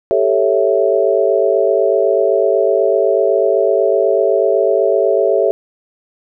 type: chord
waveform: sine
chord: A dominant seventh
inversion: third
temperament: equal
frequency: 392 / 440 / 554.4 / 659.3 Hz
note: G4 / A4 / C#5 / E5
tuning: 0 / 0 / 0 / 0 cents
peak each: -16 dBFS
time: 0.11-5.51 s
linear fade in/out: 0 ms
effects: none

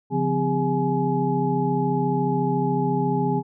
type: tone cluster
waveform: sine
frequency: 141.1 / 175.2 / 254.5 / 407.2 / 844 Hz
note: C#3 / F3 / C4 / G#4 / G#5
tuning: +31 / +6 / -48 / -34 / +28 cents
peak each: -26 dBFS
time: 0.1-3.43 s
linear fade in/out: 50 ms
effects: none

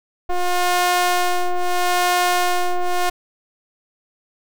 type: ring-modulated tone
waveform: sawtooth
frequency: 357.4 Hz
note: F4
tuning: 40 cents sharp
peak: -9 dBFS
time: 0.29-3.1 s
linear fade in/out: 10 ms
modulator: 357 Hz
effects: none

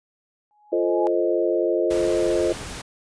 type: tone with exponential growth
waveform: sine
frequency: 837 Hz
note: G#5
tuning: 13 cents sharp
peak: -22 dBFS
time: 0.51-1.07 s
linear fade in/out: 0 ms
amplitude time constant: 120 ms
type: chord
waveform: sine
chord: F dominant seventh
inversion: none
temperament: equal with one note detuned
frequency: 347.6 / 440 / 523.3 / 622.3 Hz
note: F4 / A4 / C5 / Eb5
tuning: -8 / 0 / 0 / 0 cents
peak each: -22 / -25 / -25 / -25 dBFS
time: 0.72-2.53 s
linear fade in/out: 10 ms
type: noise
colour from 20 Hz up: pink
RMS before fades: -34 dBFS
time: 1.9-2.82 s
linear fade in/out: 10 ms
effects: resampled to 22050 Hz

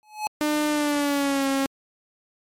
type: tone with exponential growth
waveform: square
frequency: 852 Hz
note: G#5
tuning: 44 cents sharp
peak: -21 dBFS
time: 0.03-0.27 s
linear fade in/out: 0 ms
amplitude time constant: 52 ms
type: tone with pitch glide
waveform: sawtooth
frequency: 300.2 to 272.1 Hz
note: D4 to C#4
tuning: +38 to -32 cents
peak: -17 dBFS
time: 0.41-1.66 s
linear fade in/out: 0 ms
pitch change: -170 cents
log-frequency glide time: 0.7-1.47 s
effects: MP3 64 kbps

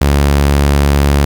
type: tone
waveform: sawtooth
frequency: 71 Hz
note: C#2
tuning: 42 cents sharp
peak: -4 dBFS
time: 0.01-1.25 s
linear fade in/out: 5 ms
effects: 7-bit

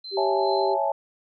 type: tone with tremolo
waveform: sine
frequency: 4093 Hz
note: C8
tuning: 39 cents flat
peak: -33 dBFS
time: 0.04-0.74 s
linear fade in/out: 5 ms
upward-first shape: sine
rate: 2.5 Hz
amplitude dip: 70%
type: tone with vibrato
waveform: sine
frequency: 390.6 Hz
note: G4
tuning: 6 cents flat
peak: -24 dBFS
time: 0.11-0.78 s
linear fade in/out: 50 ms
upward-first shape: sine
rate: 12 Hz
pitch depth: 9 cents each way
type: chord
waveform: sine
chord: A major seventh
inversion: first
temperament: equal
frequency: 554.4 / 659.3 / 830.6 / 880 Hz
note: C#5 / E5 / G#5 / A5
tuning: 0 / 0 / 0 / 0 cents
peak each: -27 dBFS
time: 0.17-0.92 s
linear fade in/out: 5 ms
effects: none

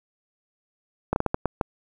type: slowing click train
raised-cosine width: 1 ms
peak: -8 dBFS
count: 7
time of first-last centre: 1.13-1.612 s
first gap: 31 ms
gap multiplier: 1.38
effects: 8-bit

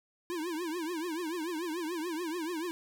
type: tone with vibrato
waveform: square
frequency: 333 Hz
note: E4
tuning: 18 cents sharp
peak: -34 dBFS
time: 0.3-2.71 s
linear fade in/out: 0 ms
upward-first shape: triangle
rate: 6.9 Hz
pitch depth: 180 cents each way
effects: none

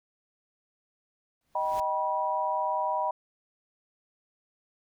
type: noise with exponential growth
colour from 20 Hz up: pink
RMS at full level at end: -42 dBFS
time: 1.41-1.8 s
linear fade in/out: 1 ms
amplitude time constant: 83 ms
type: chord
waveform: sine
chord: Eb augmented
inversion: none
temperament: just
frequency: 622.3 / 777.8 / 972.3 Hz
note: Eb5 / G5 / B5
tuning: 0 / -14 / -27 cents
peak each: -32 / -32 / -28 dBFS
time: 1.55-3.11 s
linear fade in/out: 5 ms
effects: none

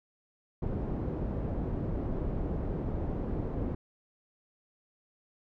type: low-pass noise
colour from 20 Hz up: pink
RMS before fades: -33 dBFS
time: 0.62-3.75 s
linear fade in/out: 5 ms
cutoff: 460 Hz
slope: 12 dB/octave
effects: none

